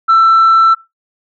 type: tone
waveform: sine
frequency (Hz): 1334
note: E6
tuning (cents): +20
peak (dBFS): -3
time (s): 0.08-0.75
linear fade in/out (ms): 20
effects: noise-tail reverb RT60 0.2 s tail -18 dB re dry + tanh soft clip ceiling -3 dBFS